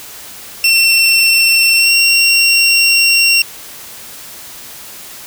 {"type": "tone with pitch glide", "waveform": "25% pulse", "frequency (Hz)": [2707, 2745], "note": ["E7", "F7"], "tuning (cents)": [45, -31], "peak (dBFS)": -4, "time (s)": [0.64, 3.42], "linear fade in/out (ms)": 2, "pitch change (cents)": 24, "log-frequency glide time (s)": [1.75, 1.93], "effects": ["white hiss -32 dBFS RMS until 5.26 s"]}